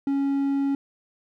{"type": "tone", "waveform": "triangle", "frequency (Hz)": 277.2, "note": "C#4", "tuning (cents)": 0, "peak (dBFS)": -19, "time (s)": [0.07, 0.75], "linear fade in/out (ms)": 2, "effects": []}